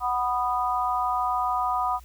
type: chord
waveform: sine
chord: B major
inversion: second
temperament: just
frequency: 740.8 / 987.8 / 1234.7 Hz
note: F#5 / B5 / D#6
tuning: +2 / 0 / -14 cents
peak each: -27 dBFS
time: 0-2 s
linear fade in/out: 50 ms
effects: added 60 Hz sine -45 dBFS peak until 2.04 s + white hiss -57 dBFS RMS until 2.04 s